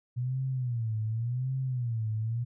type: tone with vibrato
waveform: sine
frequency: 120 Hz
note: B2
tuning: 49 cents flat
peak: -28 dBFS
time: 0.16-2.45 s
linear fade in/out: 20 ms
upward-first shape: sine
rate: 0.89 Hz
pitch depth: 170 cents each way
effects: none